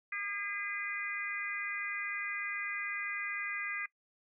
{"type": "harmonic tone", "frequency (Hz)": 406.4, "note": "G#4", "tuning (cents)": -38, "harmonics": [3, 4, 5, 6], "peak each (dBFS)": [-45, -42, -37, -41], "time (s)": [0.12, 3.86], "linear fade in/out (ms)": 5, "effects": ["noise-tail reverb RT60 0.1 s tail -20 dB re dry"]}